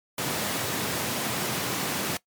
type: high-pass noise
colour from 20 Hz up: pink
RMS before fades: -29 dBFS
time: 0.18-2.17 s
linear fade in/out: 2 ms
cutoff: 120 Hz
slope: 24 dB/octave
effects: noise-tail reverb RT60 0.1 s tail -20 dB re dry + MP3 96 kbps